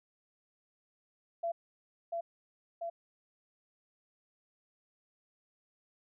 sine tone with echo, 677 Hz, E5, 46 cents sharp, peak -31 dBFS, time 1.43-1.52 s, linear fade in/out 10 ms, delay 690 ms, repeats 2, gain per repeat -2 dB, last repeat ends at 2.9 s, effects none

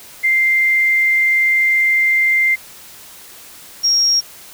sine tone pair in turn, 2093 / 5588 Hz, C7 / F8, 0 / 0 cents, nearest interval octave + perfect fourth, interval 1700 cents, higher second, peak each -11 dBFS, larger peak neither, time 0.23-2.56 / 3.83-4.21 s, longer first, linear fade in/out 20 ms, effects white hiss -39 dBFS RMS until 4.53 s

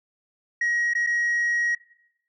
sine tone with dropouts, 1896 Hz, A#6, 29 cents sharp, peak -19 dBFS, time 0.61-1.75 s, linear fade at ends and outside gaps 5 ms, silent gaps 0.936-0.95 / 1.065-1.07 s, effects noise-tail reverb RT60 0.8 s tail -19 dB re dry + tanh soft clip ceiling -19 dBFS

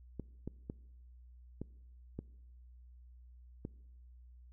clicks, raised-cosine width 3 ms, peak -27 dBFS, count 6, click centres 0.197 / 0.476 / 0.699 / 1.616 / 2.19 / 3.651 s, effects noise-tail reverb RT60 1.0 s tail -23 dB re dry + added 61 Hz sine -54 dBFS peak until 4.52 s

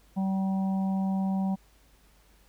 harmonic tone, 191.9 Hz, G3, 37 cents flat, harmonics 1 / 3 / 4 / 5, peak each -25 / -44 / -38 / -45 dBFS, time 0.16-1.56 s, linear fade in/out 20 ms, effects added 50 Hz sine -60 dBFS peak until 2.48 s + pink hiss -63 dBFS RMS until 2.48 s

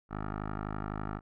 10% pulse tone with low-pass filter, 51.91 Hz, G#1, in tune, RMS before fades -37 dBFS, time 0.09-1.21 s, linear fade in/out 50 ms, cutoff 1300 Hz, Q 2.8, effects none

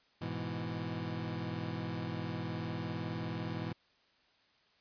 25% pulse chord, E major, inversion first, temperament equal, 103.83 / 123.47 / 164.81 Hz, G#2 / B2 / E3, 0 / 0 / 0 cents, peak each -38 / -38 / -36 dBFS, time 0.21-3.73 s, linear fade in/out 10 ms, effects white hiss -69 dBFS RMS until 4.8 s + resampled to 11025 Hz

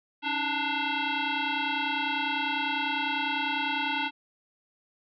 sine tone with frequency modulation, 903 Hz, A5, 45 cents sharp, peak -26 dBFS, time 0.22-4.11 s, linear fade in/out 50 ms, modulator 592 Hz, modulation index 4.3, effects none

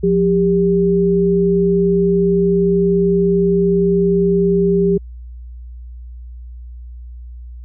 sine tone pair together, 177.33 / 398.1 Hz, F3 / G4, +27 / +27 cents, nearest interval octave + major second, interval 1400 cents, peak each -15 / -13 dBFS, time 0.03-4.98 s, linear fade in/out 10 ms, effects added 60 Hz sine -30 dBFS peak until 7.64 s

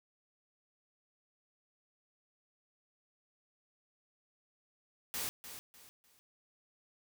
white noise with echo, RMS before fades -38 dBFS, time 5.14-5.29 s, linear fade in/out 0 ms, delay 300 ms, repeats 3, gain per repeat -10 dB, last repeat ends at 6.19 s, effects none

